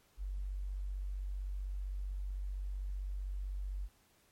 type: tone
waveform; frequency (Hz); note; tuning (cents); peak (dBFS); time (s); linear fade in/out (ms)
sine; 47.81; G1; -43; -36; 0.17-3.89; 50
effects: pink hiss -69 dBFS RMS until 4.31 s + MP3 64 kbps